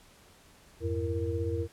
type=tone cluster; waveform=sine; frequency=86.1 / 102.3 / 334.5 / 464.9 Hz; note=F2 / G#2 / E4 / A#4; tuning=-24 / -26 / +25 / -5 cents; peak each=-32 / -36 / -36 / -34 dBFS; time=0.8-1.68 s; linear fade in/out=50 ms; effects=pink hiss -58 dBFS RMS until 1.72 s + low-pass 12000 Hz 12 dB/octave